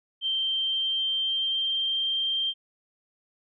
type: tone with pitch glide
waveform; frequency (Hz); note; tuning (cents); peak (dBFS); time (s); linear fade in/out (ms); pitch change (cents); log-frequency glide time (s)
sine; 3136 to 3165; G7 to G7; 0 to +16; -24; 0.21-2.54; 50; +16; 0.34-2
effects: none